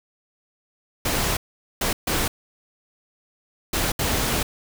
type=noise bursts at uneven times; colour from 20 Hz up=pink; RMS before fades=-23 dBFS; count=5; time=1.05-1.37 / 1.81-1.93 / 2.07-2.28 / 3.73-3.92 / 3.99-4.43 s; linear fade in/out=5 ms; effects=none